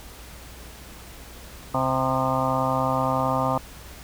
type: harmonic tone with a mistuned harmonic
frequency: 130.81 Hz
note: C3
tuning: in tune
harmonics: 1 / 2 / 4 / 5 / 6 / 7 / 8 / 9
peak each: -29 / -29 / -29 / -29 / -29 / -29 / -29 / -29 dBFS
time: 1.74-3.58 s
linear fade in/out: 5 ms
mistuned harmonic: 9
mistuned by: +52 cents
effects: added 60 Hz sine -44 dBFS peak until 4.03 s + pink hiss -44 dBFS RMS until 4.03 s